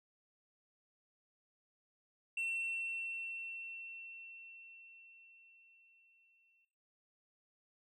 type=tone with exponential decay; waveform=sine; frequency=2704 Hz; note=E7; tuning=43 cents sharp; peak=-32 dBFS; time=2.37-6.65 s; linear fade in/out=5 ms; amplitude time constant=930 ms; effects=noise-tail reverb RT60 1.0 s tail -18 dB re dry + tanh soft clip ceiling -34 dBFS